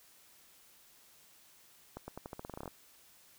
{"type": "accelerating click train", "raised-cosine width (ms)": 1, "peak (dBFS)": -28, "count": 14, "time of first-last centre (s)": [1.97, 2.678], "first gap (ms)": 110, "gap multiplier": 0.87, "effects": ["white hiss -62 dBFS RMS until 3.38 s"]}